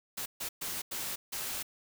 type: noise bursts at uneven times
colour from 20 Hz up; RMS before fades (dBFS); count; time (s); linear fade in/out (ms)
white; -37; 5; 0.17-0.26 / 0.4-0.49 / 0.61-0.82 / 0.91-1.16 / 1.32-1.63; 10
effects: none